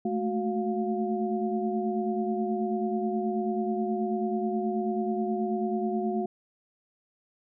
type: tone cluster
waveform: sine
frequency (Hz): 215.2 / 224.5 / 368.2 / 704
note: A3 / A3 / F#4 / F5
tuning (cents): -38 / +35 / -8 / +14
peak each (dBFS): -30 / -35 / -30 / -33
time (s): 0.05-6.26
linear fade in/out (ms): 5
effects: none